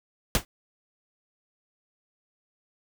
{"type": "noise with exponential decay", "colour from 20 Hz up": "pink", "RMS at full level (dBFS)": -18, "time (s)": [0.35, 0.45], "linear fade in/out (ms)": 1, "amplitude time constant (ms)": 21, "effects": []}